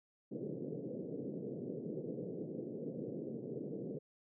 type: band-pass noise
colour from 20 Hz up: white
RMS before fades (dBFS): -43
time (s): 0.31-3.99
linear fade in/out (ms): 10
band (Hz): 130 to 490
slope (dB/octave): 48
effects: none